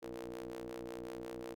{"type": "ring-modulated tone", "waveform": "sawtooth", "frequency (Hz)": 61.5, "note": "B1", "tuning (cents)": -7, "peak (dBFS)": -36, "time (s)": [0.02, 1.55], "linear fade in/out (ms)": 20, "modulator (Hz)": 397, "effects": []}